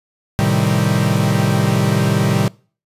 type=chord; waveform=45% pulse; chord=A half-diminished seventh; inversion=none; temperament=equal; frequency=110 / 130.81 / 155.56 / 196 Hz; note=A2 / C3 / Eb3 / G3; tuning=0 / 0 / 0 / 0 cents; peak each=-19 dBFS; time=0.39-2.48 s; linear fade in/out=0 ms; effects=noise-tail reverb RT60 0.4 s tail -24 dB re dry + resampled to 32000 Hz